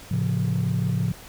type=chord; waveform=sine; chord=A augmented; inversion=none; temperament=equal with one note detuned; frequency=110 / 136.6 / 174.61 Hz; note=A2 / C#3 / E#3; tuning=0 / -25 / 0 cents; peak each=-24 dBFS; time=0.11-1.12 s; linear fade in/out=5 ms; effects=tanh soft clip ceiling -16 dBFS + pink hiss -44 dBFS RMS until 1.28 s